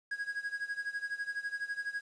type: tone with tremolo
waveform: triangle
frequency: 1650 Hz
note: G#6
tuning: 12 cents flat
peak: -30 dBFS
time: 0.11-2.01 s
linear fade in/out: 5 ms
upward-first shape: sine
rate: 12 Hz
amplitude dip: 85%
effects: resampled to 22050 Hz + 10-bit